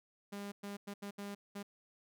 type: tone bursts at uneven times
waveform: sawtooth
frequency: 201.8 Hz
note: G#3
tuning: 49 cents flat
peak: -38 dBFS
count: 6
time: 0.32-0.52 / 0.63-0.77 / 0.87-0.94 / 1.02-1.11 / 1.18-1.35 / 1.55-1.63 s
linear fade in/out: 10 ms
effects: none